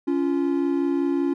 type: tone pair together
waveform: triangle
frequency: 280 / 345.3 Hz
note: C#4 / F4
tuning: +18 / -20 cents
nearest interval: major third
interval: 362 cents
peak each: -20 / -22 dBFS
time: 0.07-1.34 s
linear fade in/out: 10 ms
effects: none